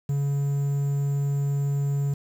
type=tone with quantisation; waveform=triangle; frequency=141.1 Hz; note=C#3; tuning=31 cents sharp; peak=-20 dBFS; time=0.09-2.14 s; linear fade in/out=5 ms; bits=8; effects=none